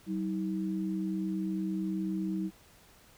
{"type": "tone pair together", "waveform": "sine", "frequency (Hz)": [190.61, 318.9], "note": ["G3", "D#4"], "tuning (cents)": [-48, 43], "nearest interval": "major sixth", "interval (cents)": 891, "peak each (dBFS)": [-32, -34], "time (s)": [0.06, 2.51], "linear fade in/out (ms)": 50, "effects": ["pink hiss -59 dBFS RMS until 3.17 s"]}